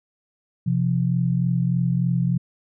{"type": "tone pair together", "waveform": "sine", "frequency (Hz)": [129.38, 172.7], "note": ["C3", "F3"], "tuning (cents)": [-19, -19], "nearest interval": "perfect fourth", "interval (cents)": 500, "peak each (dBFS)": -21, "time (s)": [0.66, 2.38], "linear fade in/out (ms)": 10, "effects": []}